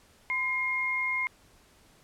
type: tone pair together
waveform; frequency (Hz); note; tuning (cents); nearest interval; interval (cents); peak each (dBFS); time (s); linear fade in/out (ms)
sine; 1016 / 2135; B5 / C7; +49 / +34; octave + minor second; 1285; -35 / -27; 0.3-1.27; 0
effects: pink hiss -60 dBFS RMS until 2.03 s + low-pass 12000 Hz 12 dB/octave